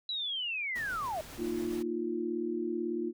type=linear sweep; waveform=sine; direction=down; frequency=3972 to 592 Hz; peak=-32 dBFS; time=0.09-1.21 s; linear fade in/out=2 ms
type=noise with tremolo; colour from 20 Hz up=pink; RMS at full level=-46 dBFS; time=0.75-1.83 s; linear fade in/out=10 ms; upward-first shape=sine; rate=7.3 Hz; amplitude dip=25%
type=chord; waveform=sine; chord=Bb suspended fourth; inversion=none; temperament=equal with one note detuned; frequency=232.4 / 311.1 / 349.2 Hz; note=Bb3 / Eb4 / F4; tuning=-5 / 0 / 0 cents; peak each=-37 / -37 / -33 dBFS; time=1.37-3.13 s; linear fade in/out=50 ms
effects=none